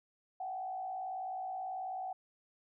sine tone with frequency modulation, 753 Hz, F#5, 30 cents sharp, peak -37 dBFS, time 0.4-2.13 s, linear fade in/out 5 ms, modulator 58.5 Hz, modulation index 0.59, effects none

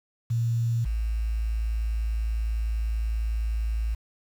sine tone pair in turn, 116.54 / 55.32 Hz, A#2 / A1, 0 / +10 cents, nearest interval octave + minor second, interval 1290 cents, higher first, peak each -22 / -24 dBFS, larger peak first, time 0.3-0.85 / 0.85-3.95 s, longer second, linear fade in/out 10 ms, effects 8-bit

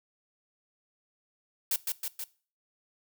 blue noise with echo, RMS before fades -28 dBFS, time 1.71-1.76 s, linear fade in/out 2 ms, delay 160 ms, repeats 3, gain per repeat -3 dB, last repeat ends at 2.24 s, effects noise-tail reverb RT60 0.4 s tail -20 dB re dry

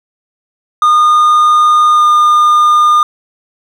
triangle tone with pitch glide, 1221 to 1212.6 Hz, D#6 to D#6, -33 to -45 cents, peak -3 dBFS, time 0.82-3.03 s, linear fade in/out 2 ms, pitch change -12 cents, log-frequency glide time 1.93-2.04 s, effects none

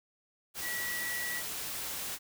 sine tone in noise, 1940 Hz, B6, 31 cents flat, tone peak -35 dBFS, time 0.61-1.43 s, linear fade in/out 50 ms, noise white, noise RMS -38 dBFS, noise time 0.54-2.19 s, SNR 0 dB, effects none

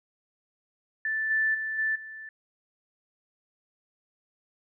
sine tone with level steps, 1760 Hz, A6, in tune, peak -26 / -22 / -29 / -24 / -39 dBFS, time 1.05-2.29 s, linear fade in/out 2 ms, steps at 1.3 / 1.54 / 1.78 / 1.95 s, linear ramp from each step 10 ms, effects none

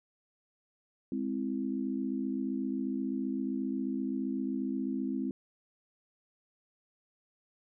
sine chord, Ab augmented, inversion none, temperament equal with one note detuned, 206.7 / 261.6 / 329.6 Hz, Ab3 / C4 / E4, -8 / 0 / 0 cents, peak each -36 / -33 / -38 dBFS, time 1.12-5.31 s, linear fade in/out 2 ms, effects none

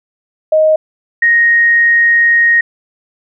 sine tone pair in turn, 625 / 1868.9 Hz, D#5 / A#6, +8 / +4 cents, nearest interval octave + perfect fifth, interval 1896 cents, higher second, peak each -6 dBFS, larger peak neither, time 0.52-0.76 / 1.22-2.61 s, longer second, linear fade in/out 5 ms, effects none

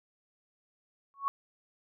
sine tone with exponential growth, 1108.7 Hz, C#6, in tune, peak -23 dBFS, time 1.14-1.28 s, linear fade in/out 0 ms, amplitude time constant 29 ms, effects none

